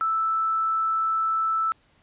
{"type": "tone", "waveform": "sine", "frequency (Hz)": 1318.5, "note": "E6", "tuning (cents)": 0, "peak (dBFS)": -21, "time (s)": [0.01, 1.72], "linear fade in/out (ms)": 0, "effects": ["pink hiss -62 dBFS RMS until 2.02 s", "resampled to 8000 Hz"]}